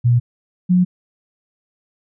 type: tone pair in turn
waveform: sine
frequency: 120.6 / 180.7 Hz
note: B2 / F#3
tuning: -41 / -41 cents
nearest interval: perfect fifth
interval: 700 cents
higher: second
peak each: -10 / -10 dBFS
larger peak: neither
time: 0.04-0.2 / 0.69-0.85 s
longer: neither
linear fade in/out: 20 ms
effects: none

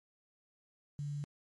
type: tone with quantisation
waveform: sine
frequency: 144.9 Hz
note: D3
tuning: 23 cents flat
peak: -36 dBFS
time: 0.99-1.24 s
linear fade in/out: 0 ms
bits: 10
effects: MP3 48 kbps

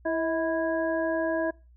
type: harmonic tone with a mistuned harmonic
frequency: 329.6 Hz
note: E4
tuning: in tune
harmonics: 1 / 2 / 3 / 5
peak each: -29 / -27 / -37 / -34 dBFS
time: 0.05-1.51 s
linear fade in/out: 10 ms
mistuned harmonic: 2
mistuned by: -44 cents
effects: noise-tail reverb RT60 0.3 s tail -23 dB re dry + added 60 Hz sine -52 dBFS peak until 1.76 s

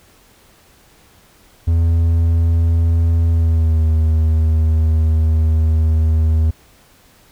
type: tone with pitch glide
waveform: triangle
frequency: 83 to 79.39 Hz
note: E2 to D#2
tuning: +12 to +35 cents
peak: -9 dBFS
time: 1.67-6.51 s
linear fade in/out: 10 ms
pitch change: -77 cents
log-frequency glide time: 3.29-3.85 s
effects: pink hiss -50 dBFS RMS until 7.31 s

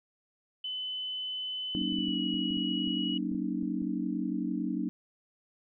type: tone with pitch glide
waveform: sine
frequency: 3020 to 2914 Hz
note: F#7 to F#7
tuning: +35 to -27 cents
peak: -33 dBFS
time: 0.64-3.18 s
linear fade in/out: 5 ms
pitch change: -62 cents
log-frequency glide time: 1.87-2.18 s
type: chord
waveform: sine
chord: D# minor seventh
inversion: first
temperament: just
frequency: 186.68 / 233.3 / 280 / 311.1 Hz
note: F#3 / A#3 / C#4 / D#4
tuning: +16 / +2 / +18 / 0 cents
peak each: -35 dBFS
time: 1.75-4.89 s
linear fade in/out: 0 ms
type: clicks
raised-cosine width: 3 ms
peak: -35 dBFS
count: 12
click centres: 1.819 / 1.925 / 1.986 / 2.083 / 2.342 / 2.508 / 2.572 / 2.875 / 3.317 / 3.347 / 3.629 / 3.82 s
effects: none

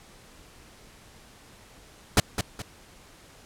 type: noise with echo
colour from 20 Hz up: pink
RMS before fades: -17 dBFS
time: 2.17-2.2 s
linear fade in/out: 2 ms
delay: 210 ms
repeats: 2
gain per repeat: -9 dB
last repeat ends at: 2.62 s
effects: pink hiss -52 dBFS RMS until 3.45 s + low-pass 11000 Hz 12 dB/octave

